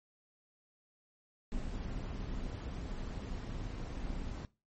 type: noise with amplitude modulation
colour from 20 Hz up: brown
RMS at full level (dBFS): -37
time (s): 1.52-4.45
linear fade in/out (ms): 0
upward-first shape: sine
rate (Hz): 218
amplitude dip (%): 60
effects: noise-tail reverb RT60 0.3 s tail -21 dB re dry + MP3 32 kbps